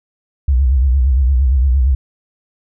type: tone with vibrato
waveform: sine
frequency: 65.41 Hz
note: C2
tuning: in tune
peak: -9 dBFS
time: 0.48-1.95 s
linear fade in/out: 5 ms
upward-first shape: sine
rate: 8.7 Hz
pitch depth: 140 cents each way
effects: none